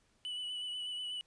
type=tone with vibrato; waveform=triangle; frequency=2967 Hz; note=F#7; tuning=4 cents sharp; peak=-36 dBFS; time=0.25-1.21 s; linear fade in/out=0 ms; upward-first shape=triangle; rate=8.2 Hz; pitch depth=29 cents each way; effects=pink hiss -72 dBFS RMS until 1.26 s + resampled to 22050 Hz